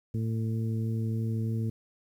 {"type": "harmonic tone", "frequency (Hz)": 112.1, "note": "A2", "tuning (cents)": 33, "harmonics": [1, 2, 3, 4], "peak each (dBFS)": [-28, -34, -42, -44], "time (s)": [0.14, 1.7], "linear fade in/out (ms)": 5, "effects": ["10-bit"]}